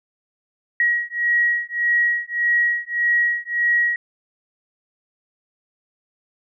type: beating tone pair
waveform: sine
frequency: 1903 / 1904.7 Hz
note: A#6 / A#6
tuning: +35 / +37 cents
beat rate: 1.7 Hz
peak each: -20 dBFS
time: 0.8-3.96 s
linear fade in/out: 2 ms
effects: none